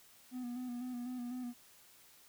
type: tone with vibrato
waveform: triangle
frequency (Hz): 246.9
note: B3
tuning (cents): 0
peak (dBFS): -37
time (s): 0.31-1.54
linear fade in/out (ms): 50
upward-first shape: square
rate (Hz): 4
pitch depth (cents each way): 35
effects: white hiss -62 dBFS RMS until 2.28 s